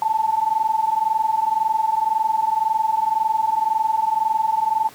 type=tone pair together; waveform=sine; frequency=869.1 / 891 Hz; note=A5 / A5; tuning=-22 / +22 cents; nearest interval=unison; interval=44 cents; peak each=-20 dBFS; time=0.02-4.89 s; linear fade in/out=2 ms; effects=pink hiss -44 dBFS RMS until 4.94 s + high-pass 150 Hz 12 dB/octave